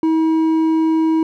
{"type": "tone with hard clipping", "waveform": "sine", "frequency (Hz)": 320.6, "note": "E4", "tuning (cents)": -48, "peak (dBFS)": -14, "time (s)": [0.03, 1.23], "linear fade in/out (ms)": 2, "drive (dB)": 5, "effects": []}